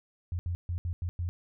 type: tone bursts at uneven times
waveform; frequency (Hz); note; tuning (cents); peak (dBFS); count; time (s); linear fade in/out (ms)
sine; 87.31; F2; 0; -29; 6; 0.32-0.39 / 0.46-0.55 / 0.69-0.78 / 0.85-0.93 / 1.02-1.09 / 1.19-1.29; 0
effects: none